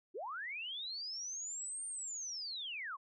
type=linear two-way sweep; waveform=sine; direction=up then down; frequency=309.6 to 8920 to 1005 Hz; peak=-40 dBFS; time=0.14-2.97 s; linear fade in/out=20 ms; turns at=1.86 s; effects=none